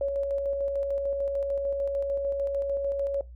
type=tone with tremolo; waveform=sine; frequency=557 Hz; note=C#5; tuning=8 cents sharp; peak=-24 dBFS; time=0.01-3.21 s; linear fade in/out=2 ms; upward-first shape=square; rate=6.7 Hz; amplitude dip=30%; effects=noise-tail reverb RT60 0.2 s tail -19 dB re dry + added 60 Hz sine -42 dBFS peak until 3.35 s